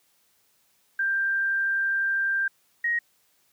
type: tone pair in turn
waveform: sine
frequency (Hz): 1583 / 1882.5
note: G6 / A#6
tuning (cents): +17 / +16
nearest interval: minor third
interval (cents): 299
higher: second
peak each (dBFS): -22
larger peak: neither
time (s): 0.99-2.48 / 2.84-2.99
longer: first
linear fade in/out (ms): 5
effects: white hiss -66 dBFS RMS until 3.52 s + high-pass 60 Hz 12 dB/octave